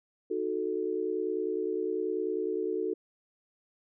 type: chord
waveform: sine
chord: D# diminished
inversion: none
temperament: equal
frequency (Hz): 311.1 / 370 / 440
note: D#4 / F#4 / A4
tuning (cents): 0 / 0 / 0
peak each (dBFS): -36 / -32 / -32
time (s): 0.3-2.94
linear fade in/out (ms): 10
effects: none